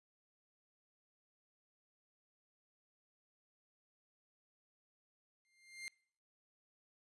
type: tone with exponential growth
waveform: sawtooth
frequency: 2100 Hz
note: C7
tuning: 6 cents sharp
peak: -39 dBFS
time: 5.45-5.88 s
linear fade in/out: 0 ms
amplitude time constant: 93 ms
effects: noise-tail reverb RT60 0.6 s tail -24 dB re dry + resampled to 24000 Hz